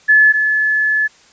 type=tone pair in turn; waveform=sine; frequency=1723 / 1723 Hz; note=A6 / A6; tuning=-37 / -37 cents; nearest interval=unison; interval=0 cents; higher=neither; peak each=-6 / -12 dBFS; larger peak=first; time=0.08-0.33 / 0.33-1.08 s; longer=second; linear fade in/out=20 ms; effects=white hiss -48 dBFS RMS until 1.32 s + resampled to 16000 Hz